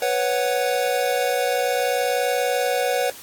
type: chord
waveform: square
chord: B suspended second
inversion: none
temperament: equal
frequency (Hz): 493.9 / 554.4 / 740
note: B4 / C#5 / F#5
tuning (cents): 0 / 0 / 0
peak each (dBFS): -24 / -25 / -25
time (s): 0.02-3.1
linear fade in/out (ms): 2
effects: white hiss -41 dBFS RMS until 3.22 s + AAC 64 kbps